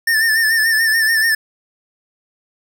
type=tone with vibrato; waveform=square; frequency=1786 Hz; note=A6; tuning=25 cents sharp; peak=-13 dBFS; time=0.07-1.35 s; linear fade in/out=5 ms; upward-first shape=sine; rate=6.9 Hz; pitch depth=54 cents each way; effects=8-bit